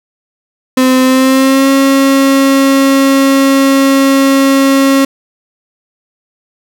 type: tone with pitch glide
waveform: 35% pulse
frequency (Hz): 258.1 to 272.2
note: C4 to C#4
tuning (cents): -23 to -31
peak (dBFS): -4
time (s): 0.77-5.05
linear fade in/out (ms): 5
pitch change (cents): +92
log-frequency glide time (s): 1.03-1.7
effects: none